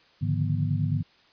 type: tone cluster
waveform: sine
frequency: 104 / 142 / 151.6 / 175.4 / 242 Hz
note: G#2 / C#3 / D#3 / F3 / B3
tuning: +3 / +42 / -45 / +8 / -35 cents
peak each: -27 / -30 / -27 / -35 / -35 dBFS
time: 0.21-1.03 s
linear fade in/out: 20 ms
effects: white hiss -59 dBFS RMS until 1.32 s + resampled to 11025 Hz